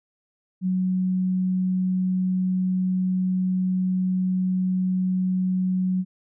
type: tone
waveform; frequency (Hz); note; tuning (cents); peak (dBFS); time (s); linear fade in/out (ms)
sine; 185; F#3; 0; -20; 0.61-6.05; 50
effects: none